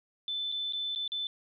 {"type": "tone with dropouts", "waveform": "sine", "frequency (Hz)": 3520, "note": "A7", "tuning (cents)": 0, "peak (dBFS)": -31, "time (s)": [0.28, 1.27], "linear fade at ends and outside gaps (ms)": 1, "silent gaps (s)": [[0.518, 0.523], [0.724, 0.733], [0.95, 0.959], [1.078, 1.119]], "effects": []}